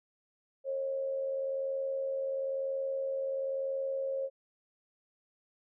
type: tone with amplitude modulation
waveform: sine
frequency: 540 Hz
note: C#5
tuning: 45 cents flat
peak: -29 dBFS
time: 0.64-4.3 s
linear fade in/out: 50 ms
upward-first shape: sine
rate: 81 Hz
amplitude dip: 45%
effects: none